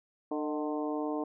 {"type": "harmonic tone with a mistuned harmonic", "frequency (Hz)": 150.1, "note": "D3", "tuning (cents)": 38, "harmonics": [2, 3, 4, 5, 6, 7], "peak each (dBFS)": [-33, -37, -39, -41, -43, -44], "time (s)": [0.31, 1.24], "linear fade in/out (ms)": 5, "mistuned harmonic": 4, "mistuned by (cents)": 49, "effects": []}